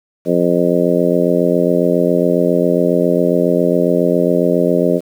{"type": "harmonic tone", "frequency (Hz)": 87.31, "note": "F2", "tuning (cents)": 0, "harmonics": [2, 3, 4, 5, 6, 7], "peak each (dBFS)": [-18, -18, -18, -18, -18, -18], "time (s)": [0.25, 5.01], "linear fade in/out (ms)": 50, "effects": ["7-bit"]}